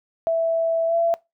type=tone with pitch glide; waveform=sine; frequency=659.3 to 672.8 Hz; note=E5 to E5; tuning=0 to +35 cents; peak=-17 dBFS; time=0.27-1.14 s; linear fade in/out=0 ms; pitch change=+35 cents; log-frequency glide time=0.87-0.95 s; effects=noise-tail reverb RT60 0.2 s tail -21 dB re dry